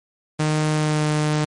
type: tone with pitch glide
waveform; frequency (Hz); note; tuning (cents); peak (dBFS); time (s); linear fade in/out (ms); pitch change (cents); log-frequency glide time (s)
sawtooth; 153.7 to 151.67; D#3 to D#3; -21 to -44; -14; 0.39-1.45; 10; -23; 0.73-1.08
effects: MP3 48 kbps